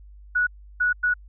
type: tone bursts at uneven times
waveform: sine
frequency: 1467 Hz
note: F#6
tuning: 15 cents flat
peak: -18 dBFS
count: 3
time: 0.35-0.47 / 0.8-0.93 / 1.03-1.14 s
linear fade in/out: 10 ms
effects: added 50 Hz sine -43 dBFS peak until 1.28 s